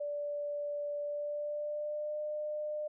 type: tone with pitch glide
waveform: sine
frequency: 583 to 602.5 Hz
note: D5 to D5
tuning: -13 to +44 cents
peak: -34 dBFS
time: 0-2.88 s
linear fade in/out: 10 ms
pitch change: +57 cents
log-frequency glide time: 1-2.18 s
effects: none